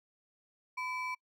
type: ring-modulated tone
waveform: triangle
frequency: 1661.2 Hz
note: G#6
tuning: in tune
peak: -30 dBFS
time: 0.77-1.15 s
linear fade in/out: 10 ms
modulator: 651 Hz
effects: noise-tail reverb RT60 0.1 s tail -26 dB re dry